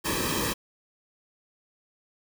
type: noise with comb filter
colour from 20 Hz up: pink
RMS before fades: -28 dBFS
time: 0.04-0.54 s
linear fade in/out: 20 ms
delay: 1.4 ms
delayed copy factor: -1
effects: none